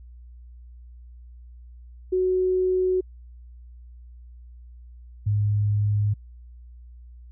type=tone pair in turn; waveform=sine; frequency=370 / 103.83 Hz; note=F#4 / G#2; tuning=0 / 0 cents; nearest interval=octave + minor seventh; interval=2200 cents; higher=first; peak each=-19 dBFS; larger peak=neither; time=2.12-3.01 / 5.26-6.14 s; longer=first; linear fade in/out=10 ms; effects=added 60 Hz sine -42 dBFS peak until 7.31 s